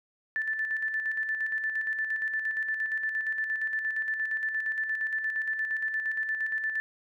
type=tone with tremolo; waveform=sine; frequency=1760 Hz; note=A6; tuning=in tune; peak=-26 dBFS; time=0.36-6.8 s; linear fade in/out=0 ms; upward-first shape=square; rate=8.6 Hz; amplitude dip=45%; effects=none